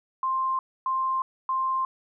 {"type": "tone bursts", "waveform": "sine", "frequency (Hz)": 1051, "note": "C6", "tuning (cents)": 7, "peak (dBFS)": -23, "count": 3, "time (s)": [0.23, 1.85], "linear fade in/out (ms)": 2, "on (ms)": 360, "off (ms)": 270, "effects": []}